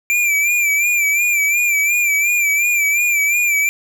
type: tone with vibrato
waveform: square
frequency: 2359 Hz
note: D7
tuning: 7 cents sharp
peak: -14 dBFS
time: 0.1-3.69 s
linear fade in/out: 0 ms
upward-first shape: sine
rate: 2.8 Hz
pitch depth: 61 cents each way
effects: none